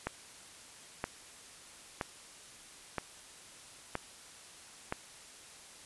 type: click train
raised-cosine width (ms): 0.5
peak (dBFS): -18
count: 6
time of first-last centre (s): 0.07-4.924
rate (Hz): 1.03
effects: white hiss -53 dBFS RMS until 5.85 s + resampled to 24000 Hz